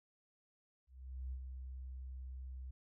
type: tone with ADSR envelope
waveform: sine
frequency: 64.5 Hz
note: C2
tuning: 24 cents flat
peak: -39 dBFS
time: 0.87-2.71 s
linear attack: 450 ms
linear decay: 69 ms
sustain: -5 dB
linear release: 7 ms
effects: none